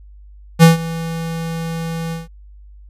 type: tone with ADSR envelope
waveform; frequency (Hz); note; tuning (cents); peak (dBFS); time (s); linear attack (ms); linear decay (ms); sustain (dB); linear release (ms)
square; 164.81; E3; 0; -3; 0.59-2.28; 39; 140; -19; 160
effects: added 50 Hz sine -38 dBFS peak until 2.89 s + resampled to 32000 Hz